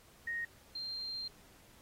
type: tone pair in turn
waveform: sine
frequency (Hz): 1864.7 / 4176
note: A#6 / C8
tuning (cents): 0 / -4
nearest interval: octave + major second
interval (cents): 1396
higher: second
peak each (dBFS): -35 / -38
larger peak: first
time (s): 0.27-0.45 / 0.75-1.28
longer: second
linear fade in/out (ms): 5
effects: pink hiss -62 dBFS RMS until 1.81 s + AAC 48 kbps